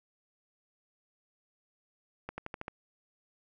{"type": "accelerating click train", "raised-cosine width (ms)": 0.5, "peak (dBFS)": -23, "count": 6, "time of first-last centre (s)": [2.29, 2.681], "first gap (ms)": 90, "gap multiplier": 0.93, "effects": []}